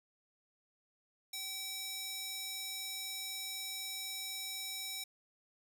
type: tone with high-pass filter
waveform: square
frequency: 768 Hz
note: G5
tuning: 36 cents flat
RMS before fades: -42 dBFS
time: 1.33-5.04 s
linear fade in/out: 5 ms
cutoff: 3800 Hz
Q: 1
effects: 12-bit